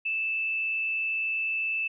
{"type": "tone with frequency modulation", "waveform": "sine", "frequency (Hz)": 2637, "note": "E7", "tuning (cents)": 0, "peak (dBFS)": -26, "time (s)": [0.05, 1.88], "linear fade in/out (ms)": 10, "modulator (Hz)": 118, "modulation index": 0.28, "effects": []}